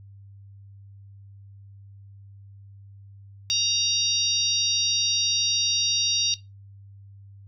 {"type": "harmonic tone with a mistuned harmonic", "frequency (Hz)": 932.3, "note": "A#5", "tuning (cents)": 0, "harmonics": [3, 4, 5, 6], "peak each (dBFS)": [-29, -24, -26, -28], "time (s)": [3.5, 6.34], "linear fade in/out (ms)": 0, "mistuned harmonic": 6, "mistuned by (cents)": 25, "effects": ["noise-tail reverb RT60 0.2 s tail -18 dB re dry", "added 99 Hz sine -44 dBFS peak until 7.47 s"]}